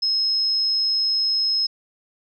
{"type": "tone", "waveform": "sine", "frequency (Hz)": 5160, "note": "E8", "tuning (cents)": -38, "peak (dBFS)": -18, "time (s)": [0.02, 1.67], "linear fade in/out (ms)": 10, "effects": []}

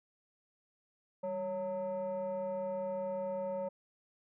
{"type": "tone with frequency modulation", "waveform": "sine", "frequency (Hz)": 554.4, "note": "C#5", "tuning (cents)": 0, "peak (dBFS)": -33, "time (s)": [1.23, 3.69], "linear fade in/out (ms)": 10, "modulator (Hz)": 358, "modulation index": 0.6, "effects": ["tanh soft clip ceiling -30 dBFS"]}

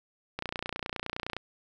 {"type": "click train", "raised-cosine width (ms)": 0.3, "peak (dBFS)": -17, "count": 30, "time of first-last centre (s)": [0.39, 1.366], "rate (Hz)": 29.7, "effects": []}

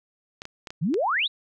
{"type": "clicks", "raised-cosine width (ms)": 0.2, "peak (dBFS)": -19, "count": 5, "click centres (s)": [0.419, 0.454, 0.672, 0.705, 0.942]}
{"type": "exponential sweep", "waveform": "sine", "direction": "up", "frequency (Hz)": [137.7, 4072], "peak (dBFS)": -21, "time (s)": [0.81, 1.28], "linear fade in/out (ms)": 20}
{"effects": []}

